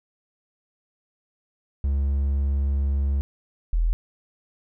triangle / sine tone pair in turn, 69.5 / 41.32 Hz, C#2 / E1, +5 / +5 cents, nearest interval major sixth, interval 900 cents, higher first, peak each -18 dBFS, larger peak neither, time 1.84-3.21 / 3.73-3.93 s, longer first, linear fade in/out 0 ms, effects none

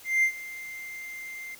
triangle tone with ADSR envelope, 2093 Hz, C7, in tune, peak -16 dBFS, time 0.04-1.55 s, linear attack 190 ms, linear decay 83 ms, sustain -19 dB, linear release 5 ms, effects tanh soft clip ceiling -12 dBFS + white hiss -50 dBFS RMS until 1.59 s

